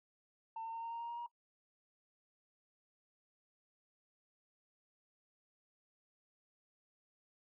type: tone with pitch steps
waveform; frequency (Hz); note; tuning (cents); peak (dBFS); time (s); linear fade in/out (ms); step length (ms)
sine; 901 / 907.8 / 914.6 / 921.5 / 928.5 / 935.5 / 942.5 / 949.6; A5 / A#5 / A#5 / A#5 / A#5 / A#5 / A#5 / A#5; +41 / -46 / -33 / -20 / -7 / +6 / +19 / +32; -39; 0.56-1.264; 5; 88
effects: noise-tail reverb RT60 0.1 s tail -21 dB re dry + tanh soft clip ceiling -38 dBFS